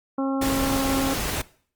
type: harmonic tone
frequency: 270.3 Hz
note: C#4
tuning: 44 cents flat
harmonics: 1 / 2 / 3 / 4 / 5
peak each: -23 / -29 / -33 / -35 / -37 dBFS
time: 0.18-1.14 s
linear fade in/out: 5 ms
type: noise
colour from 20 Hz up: pink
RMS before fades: -27 dBFS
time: 0.41-1.42 s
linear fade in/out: 10 ms
effects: noise-tail reverb RT60 0.5 s tail -20 dB re dry + Opus 24 kbps